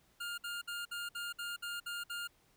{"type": "tone bursts", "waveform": "25% pulse", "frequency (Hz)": 1409, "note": "F6", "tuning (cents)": 15, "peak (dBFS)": -35, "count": 9, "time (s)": [0.2, 2.276], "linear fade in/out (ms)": 10, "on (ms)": 180, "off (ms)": 57, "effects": ["pink hiss -70 dBFS RMS until 2.56 s"]}